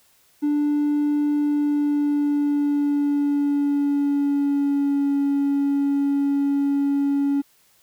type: tone with pitch glide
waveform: triangle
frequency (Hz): 293.7 to 281.1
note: D4 to C#4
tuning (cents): 0 to +24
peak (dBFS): -15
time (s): 0.42-7.42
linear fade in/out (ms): 20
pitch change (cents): -76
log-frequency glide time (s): 1.33-5.17
effects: tanh soft clip ceiling -13 dBFS + white hiss -59 dBFS RMS until 7.82 s

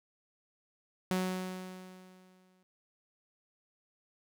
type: tone with exponential decay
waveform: sawtooth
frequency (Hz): 185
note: F#3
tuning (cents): 0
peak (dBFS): -24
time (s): 1.11-2.63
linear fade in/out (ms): 0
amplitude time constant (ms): 330
effects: none

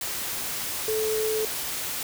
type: tone in noise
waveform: sine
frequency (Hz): 435.5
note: A4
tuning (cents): -18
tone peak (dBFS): -24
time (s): 0.88-1.45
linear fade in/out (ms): 2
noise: white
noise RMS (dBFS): -31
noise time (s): 0.01-2.03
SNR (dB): +4
effects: none

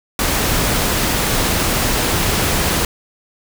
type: noise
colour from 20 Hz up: pink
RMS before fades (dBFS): -17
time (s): 0.19-2.85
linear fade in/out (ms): 2
effects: none

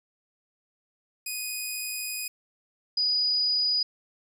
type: tone pair in turn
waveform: 10% pulse / sine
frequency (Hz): 2489 / 4934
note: D#7 / D#8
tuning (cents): 0 / -15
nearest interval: octave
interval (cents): 1185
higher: second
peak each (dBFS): -22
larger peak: neither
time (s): 1.26-2.28 / 2.97-3.83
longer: first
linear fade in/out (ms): 5
effects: none

